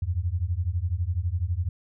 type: beating tone pair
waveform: sine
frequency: 82 / 94 Hz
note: E2 / F#2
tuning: -9 / +28 cents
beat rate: 12 Hz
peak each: -27 dBFS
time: 0.02-1.69 s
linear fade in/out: 5 ms
effects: none